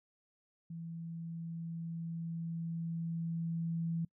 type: tone with level ramp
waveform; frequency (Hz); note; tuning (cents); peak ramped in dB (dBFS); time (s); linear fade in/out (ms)
sine; 166.1; E3; +13; -41 to -32; 0.7-4.05; 5
effects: noise-tail reverb RT60 0.1 s tail -25 dB re dry